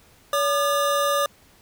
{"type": "tone pair together", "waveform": "square", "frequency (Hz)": [568.7, 1205], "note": ["C#5", "D6"], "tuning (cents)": [44, 44], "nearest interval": "octave + minor second", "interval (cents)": 1300, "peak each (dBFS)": -23, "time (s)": [0.33, 1.26], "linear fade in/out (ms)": 2, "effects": ["pink hiss -55 dBFS RMS until 1.61 s"]}